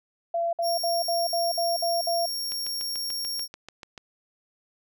sine tone bursts, 679 Hz, F5, 49 cents flat, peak -23 dBFS, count 8, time 0.34-2.259 s, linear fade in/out 5 ms, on 190 ms, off 57 ms
sawtooth tone, 5540 Hz, F8, 15 cents flat, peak -26 dBFS, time 0.62-3.48 s, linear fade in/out 50 ms
click train, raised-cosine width 0.2 ms, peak -23 dBFS, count 11, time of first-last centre 2.52-3.978 s, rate 6.86 Hz
effects none

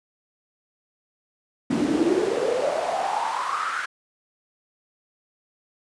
brown noise with high-pass filter sweep, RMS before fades -24 dBFS, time 1.7-3.86 s, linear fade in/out 10 ms, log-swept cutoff 250 to 1500 Hz, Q 8.5, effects resampled to 22050 Hz

